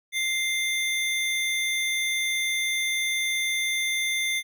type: tone pair together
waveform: square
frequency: 2093 / 3558 Hz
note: C7 / A7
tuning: 0 / +19 cents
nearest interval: major sixth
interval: 919 cents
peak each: -26 / -30 dBFS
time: 0.12-4.43 s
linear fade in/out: 50 ms
effects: none